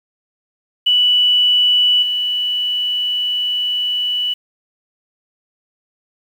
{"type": "tone with level steps", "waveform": "sine", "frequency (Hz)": 2960, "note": "F#7", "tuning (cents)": 0, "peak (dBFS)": [-10, -16], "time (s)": [0.86, 4.34], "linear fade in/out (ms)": 10, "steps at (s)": 2.02, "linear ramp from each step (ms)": 10, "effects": ["7-bit"]}